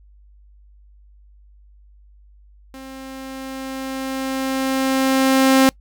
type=tone with level ramp; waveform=sawtooth; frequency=265.6 Hz; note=C4; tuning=26 cents sharp; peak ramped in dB=-31 to -6 dBFS; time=2.74-5.69 s; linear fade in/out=0 ms; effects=noise-tail reverb RT60 0.1 s tail -25 dB re dry + added 50 Hz sine -46 dBFS peak until 5.8 s